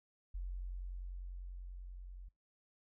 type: tone with level ramp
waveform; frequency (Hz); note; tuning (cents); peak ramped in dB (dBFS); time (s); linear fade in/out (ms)
sine; 45.16; F#1; -41; -38 to -47; 0.34-2.29; 10
effects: noise-tail reverb RT60 0.2 s tail -26 dB re dry